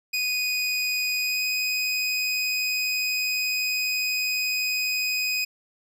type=tone with pitch glide; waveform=25% pulse; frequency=2486 to 2503 Hz; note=D#7 to D#7; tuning=-2 to +10 cents; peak=-20 dBFS; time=0.13-5.45 s; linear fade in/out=10 ms; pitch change=+12 cents; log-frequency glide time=1.17-1.44 s; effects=none